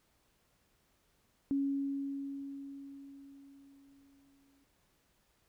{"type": "tone with exponential decay", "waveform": "sine", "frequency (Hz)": 277.2, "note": "C#4", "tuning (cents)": 0, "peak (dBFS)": -28, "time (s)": [1.51, 4.64], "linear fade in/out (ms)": 0, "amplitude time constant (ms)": 680, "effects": ["pink hiss -73 dBFS RMS until 5.48 s"]}